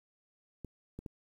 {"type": "clicks", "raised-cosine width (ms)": 3, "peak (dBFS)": -29, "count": 3, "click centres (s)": [0.647, 0.99, 1.062], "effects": ["10-bit"]}